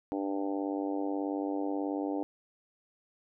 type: harmonic tone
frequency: 98.4 Hz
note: G2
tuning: 7 cents sharp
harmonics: 3 / 4 / 5 / 6 / 7 / 8 / 9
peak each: -32 / -40 / -39 / -43 / -43 / -42 / -47 dBFS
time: 0.12-2.23 s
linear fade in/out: 0 ms
effects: none